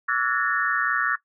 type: tone cluster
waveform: sine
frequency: 1141 / 1332 / 1456 / 1691 / 1816 Hz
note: C#6 / E6 / F#6 / G#6 / A#6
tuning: +50 / +18 / -28 / +31 / -46 cents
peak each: -27 dBFS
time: 0.08-1.16 s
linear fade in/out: 10 ms
effects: noise-tail reverb RT60 0.1 s tail -18 dB re dry